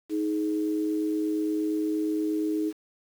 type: tone pair together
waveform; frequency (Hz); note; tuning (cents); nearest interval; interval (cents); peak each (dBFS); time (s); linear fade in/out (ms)
sine; 314.1 / 422.6; D#4 / G#4; +16 / +30; perfect fourth; 514; -25 / -32; 0.09-2.73; 50
effects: 8-bit